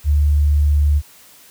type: tone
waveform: sine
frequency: 73.42 Hz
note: D2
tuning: in tune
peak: -11 dBFS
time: 0.04-1.02 s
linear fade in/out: 50 ms
effects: white hiss -46 dBFS RMS until 1.5 s